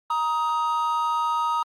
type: tone pair together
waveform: triangle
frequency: 940.2 / 1255 Hz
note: A#5 / D#6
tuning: +15 / +15 cents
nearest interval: perfect fourth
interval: 500 cents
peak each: -22 dBFS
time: 0.1-1.63 s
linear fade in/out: 5 ms
effects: tanh soft clip ceiling -12 dBFS + Opus 32 kbps